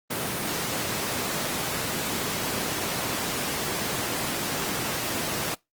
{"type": "high-pass noise", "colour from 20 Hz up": "pink", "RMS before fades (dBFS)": -29, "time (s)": [0.1, 5.55], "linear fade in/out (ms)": 10, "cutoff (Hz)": 140, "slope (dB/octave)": 12, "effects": ["noise-tail reverb RT60 0.2 s tail -24 dB re dry", "Opus 24 kbps"]}